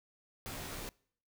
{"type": "noise with comb filter", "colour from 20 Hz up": "pink", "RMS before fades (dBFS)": -43, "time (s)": [0.46, 0.89], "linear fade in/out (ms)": 0, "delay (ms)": 16, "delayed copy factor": -0.85, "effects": ["noise-tail reverb RT60 0.6 s tail -25 dB re dry"]}